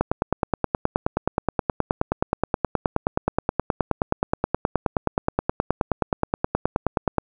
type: click train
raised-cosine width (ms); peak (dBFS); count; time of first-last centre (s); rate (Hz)
1; -5; 69; 0.01-7.183; 9.48
effects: none